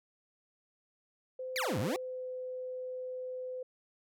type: tone with pitch glide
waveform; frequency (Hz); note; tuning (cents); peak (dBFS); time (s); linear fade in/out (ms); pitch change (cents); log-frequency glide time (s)
sine; 514 to 508.7; C5 to C5; -31 to -49; -37; 1.39-3.63; 5; -18; 1.72-2.28
type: exponential two-way sweep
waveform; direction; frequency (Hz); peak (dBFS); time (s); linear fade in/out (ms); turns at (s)
25% pulse; down then up; 2449 to 91 to 406.2; -28; 1.56-1.96; 0; 1.79
effects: none